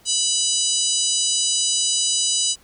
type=harmonic tone with a mistuned harmonic; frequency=985 Hz; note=B5; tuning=5 cents flat; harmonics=3 / 4 / 5 / 6 / 7 / 8 / 9; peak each=-26 / -26 / -26 / -26 / -26 / -26 / -26 dBFS; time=0.05-2.56 s; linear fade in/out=50 ms; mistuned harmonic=6; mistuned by=+46 cents; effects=pink hiss -54 dBFS RMS until 2.63 s